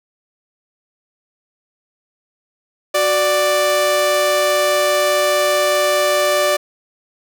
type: tone pair together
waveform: sawtooth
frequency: 370.9 / 588.8 Hz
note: F#4 / D5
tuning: +4 / +4 cents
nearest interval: minor sixth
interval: 800 cents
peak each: -19 / -10 dBFS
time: 2.94-6.57 s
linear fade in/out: 10 ms
effects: none